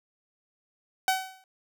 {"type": "tone with exponential decay", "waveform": "sawtooth", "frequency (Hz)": 757, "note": "F#5", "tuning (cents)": 39, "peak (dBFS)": -16, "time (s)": [1.08, 1.44], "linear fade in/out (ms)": 1, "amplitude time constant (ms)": 77, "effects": []}